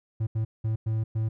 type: tone bursts at uneven times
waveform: triangle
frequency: 110.5 Hz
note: A2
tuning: 8 cents sharp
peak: -22 dBFS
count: 5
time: 0.2-0.27 / 0.35-0.45 / 0.64-0.76 / 0.86-1.04 / 1.15-1.29 s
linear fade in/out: 10 ms
effects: none